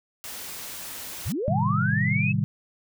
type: noise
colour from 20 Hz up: white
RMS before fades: -37 dBFS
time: 0.24-1.32 s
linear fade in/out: 0 ms
type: linear sweep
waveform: sine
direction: up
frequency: 43.92 to 2637 Hz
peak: -25 dBFS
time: 1.25-2.33 s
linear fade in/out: 20 ms
type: chord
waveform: sine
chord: A half-diminished seventh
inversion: none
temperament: just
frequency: 110 / 132 / 158.4 / 198 Hz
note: A2 / C3 / Eb3 / G3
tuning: 0 / +16 / +31 / +18 cents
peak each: -27 dBFS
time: 1.48-2.44 s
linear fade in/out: 0 ms
effects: none